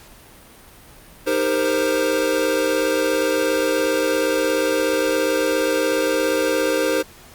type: chord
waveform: square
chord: C minor seventh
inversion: first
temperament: equal with one note detuned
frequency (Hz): 311.1 / 398.4 / 466.2 / 523.3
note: Eb4 / G4 / Bb4 / C5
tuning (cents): 0 / +28 / 0 / 0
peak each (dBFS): -25 / -26 / -24 / -22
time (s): 1.26-7.03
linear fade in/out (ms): 20
effects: pink hiss -45 dBFS RMS until 7.34 s + Opus 48 kbps